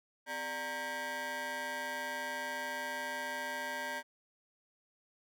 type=ring-modulated tone; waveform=25% pulse; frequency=334.3 Hz; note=E4; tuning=24 cents sharp; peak=-30 dBFS; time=0.26-4.03 s; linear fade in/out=50 ms; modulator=1260 Hz; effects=none